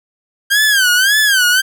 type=tone with vibrato; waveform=sawtooth; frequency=1583 Hz; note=G6; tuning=17 cents sharp; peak=-6 dBFS; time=0.5-1.62 s; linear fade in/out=20 ms; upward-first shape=sine; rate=1.8 Hz; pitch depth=160 cents each way; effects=none